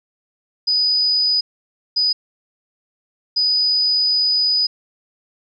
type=tone bursts at uneven times; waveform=sine; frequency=4972 Hz; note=D#8; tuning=2 cents flat; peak=-14 dBFS; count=3; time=0.67-1.41 / 1.96-2.13 / 3.36-4.67 s; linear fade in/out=10 ms; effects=none